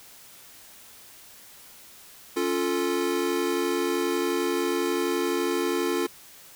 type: chord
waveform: square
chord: Db augmented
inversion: none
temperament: equal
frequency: 277.2 / 349.2 / 440 Hz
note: Db4 / F4 / A4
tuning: 0 / 0 / 0 cents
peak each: -31 / -27 / -30 dBFS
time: 2.36-6.07 s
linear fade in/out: 10 ms
effects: white hiss -49 dBFS RMS until 6.55 s